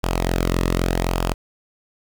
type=tone with flanger; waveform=sawtooth; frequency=43.87 Hz; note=F1; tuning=9 cents sharp; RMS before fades=-21 dBFS; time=0.03-1.34 s; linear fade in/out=10 ms; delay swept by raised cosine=0.49 to 1.32 ms; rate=0.84 Hz; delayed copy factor=-0.5; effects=7-bit